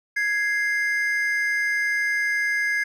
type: tone pair together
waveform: triangle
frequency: 1661.2 / 2093 Hz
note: G#6 / C7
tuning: 0 / 0 cents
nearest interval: major third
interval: 400 cents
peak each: -21 / -23 dBFS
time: 0.16-2.84 s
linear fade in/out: 10 ms
effects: none